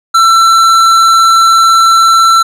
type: tone with hard clipping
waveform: sine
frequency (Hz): 1341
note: E6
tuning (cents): +29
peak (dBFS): -5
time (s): 0.14-2.43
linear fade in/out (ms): 10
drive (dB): 12
effects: none